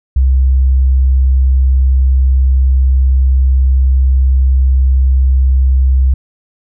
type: tone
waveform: sine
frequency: 65.41 Hz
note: C2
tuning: in tune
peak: -6 dBFS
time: 0.16-6.14 s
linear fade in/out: 5 ms
effects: none